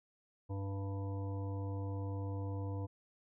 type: harmonic tone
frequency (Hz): 98.3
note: G2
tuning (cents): +5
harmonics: 1 / 3 / 5 / 7 / 9 / 10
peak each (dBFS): -37 / -46 / -48 / -55 / -55 / -55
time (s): 0.49-2.87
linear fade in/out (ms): 20
effects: none